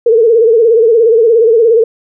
sine tone with vibrato, 455.8 Hz, A#4, 39 cents flat, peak -4 dBFS, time 0.06-1.84 s, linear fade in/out 5 ms, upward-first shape sine, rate 17 Hz, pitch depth 89 cents each way, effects none

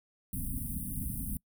pink band-stop noise, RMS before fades -36 dBFS, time 0.33-1.37 s, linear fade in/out 2 ms, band 280 to 9000 Hz, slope 96 dB/octave, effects noise-tail reverb RT60 0.1 s tail -25 dB re dry

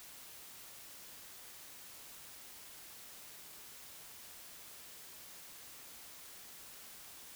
silence, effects white hiss -53 dBFS RMS until 7.35 s

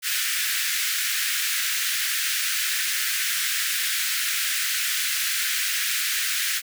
pink high-pass noise, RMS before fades -25 dBFS, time 0.02-6.62 s, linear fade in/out 50 ms, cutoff 1500 Hz, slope 48 dB/octave, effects none

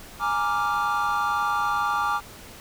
triangle chord, Bb dominant seventh, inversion third, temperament equal, 830.6 / 932.3 / 1174.7 / 1396.9 Hz, Ab5 / Bb5 / D6 / F6, 0 / 0 / 0 / 0 cents, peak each -26 / -29 / -23 / -27 dBFS, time 0.19-2.21 s, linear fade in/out 50 ms, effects pink hiss -44 dBFS RMS until 2.6 s

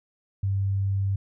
sine tone, 98 Hz, G2, in tune, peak -22 dBFS, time 0.43-1.16 s, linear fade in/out 5 ms, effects none

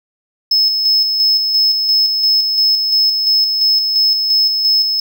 triangle tone with tremolo, 5200 Hz, E8, 24 cents flat, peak -8 dBFS, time 0.51-5 s, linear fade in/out 5 ms, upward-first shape square, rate 2.9 Hz, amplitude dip 40%, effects none

